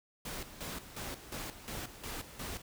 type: noise with tremolo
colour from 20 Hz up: pink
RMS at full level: -41 dBFS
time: 0.25-2.62 s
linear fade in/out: 5 ms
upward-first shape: square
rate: 2.8 Hz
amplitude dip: 70%
effects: none